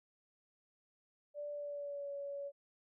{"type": "tone with pitch glide", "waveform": "sine", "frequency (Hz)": [585, 564.4], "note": ["D5", "C#5"], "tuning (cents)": [-7, 31], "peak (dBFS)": -40, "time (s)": [1.34, 2.52], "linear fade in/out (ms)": 50, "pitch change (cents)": -62, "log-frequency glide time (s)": [1.5, 2.11], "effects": []}